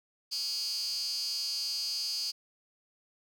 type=tone with high-pass filter; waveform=15% pulse; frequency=276.9 Hz; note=C#4; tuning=2 cents flat; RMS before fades=-34 dBFS; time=0.31-2.32 s; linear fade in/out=20 ms; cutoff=4800 Hz; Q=9.2; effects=none